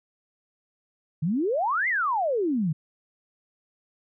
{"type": "exponential two-way sweep", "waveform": "sine", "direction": "up then down", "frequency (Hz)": [144.9, 2136, 144.9], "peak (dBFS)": -22, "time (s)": [1.22, 2.73], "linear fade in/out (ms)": 10, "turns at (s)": 1.88, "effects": []}